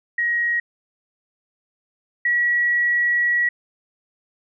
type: tone pair in turn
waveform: sine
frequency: 1893 / 1925 Hz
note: A#6 / B6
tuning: +26 / -45 cents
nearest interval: unison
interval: 29 cents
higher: second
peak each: -18 / -16 dBFS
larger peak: second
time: 0.18-0.6 / 2.25-3.49 s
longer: second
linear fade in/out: 5 ms
effects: none